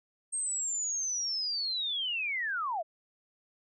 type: linear sweep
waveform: sine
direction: down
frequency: 8520 to 605 Hz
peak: -30 dBFS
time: 0.32-2.83 s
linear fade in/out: 20 ms
effects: none